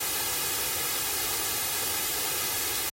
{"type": "noise with comb filter", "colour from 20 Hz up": "white", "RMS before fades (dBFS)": -29, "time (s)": [0, 2.9], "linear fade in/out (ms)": 10, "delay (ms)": 2.4, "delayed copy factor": 0.55, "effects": ["high-pass 60 Hz 12 dB/octave", "AAC 48 kbps"]}